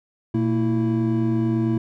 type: tone cluster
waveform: triangle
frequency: 119.4 / 227.7 / 329.3 Hz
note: A#2 / A#3 / E4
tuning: +42 / -40 / -2 cents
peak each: -21 dBFS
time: 0.34-1.78 s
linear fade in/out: 5 ms
effects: none